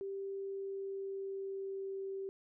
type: tone with pitch glide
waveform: sine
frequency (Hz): 392 to 388.2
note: G4 to G4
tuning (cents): 0 to -17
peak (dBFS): -38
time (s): 0.01-2.29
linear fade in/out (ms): 0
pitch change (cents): -17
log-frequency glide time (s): 0.33-2.02
effects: none